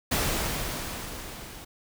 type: noise with level ramp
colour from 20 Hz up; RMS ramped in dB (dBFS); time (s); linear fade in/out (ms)
pink; -25 to -44; 0.11-1.65; 10
effects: none